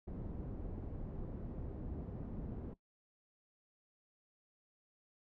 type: low-pass noise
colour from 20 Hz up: pink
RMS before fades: -44 dBFS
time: 0.07-2.74 s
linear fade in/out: 10 ms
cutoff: 360 Hz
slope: 12 dB/octave
effects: noise-tail reverb RT60 0.1 s tail -18 dB re dry